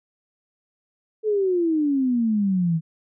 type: exponential sweep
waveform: sine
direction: down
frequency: 440.3 to 157.8 Hz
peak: -18 dBFS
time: 1.23-2.81 s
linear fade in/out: 50 ms
effects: none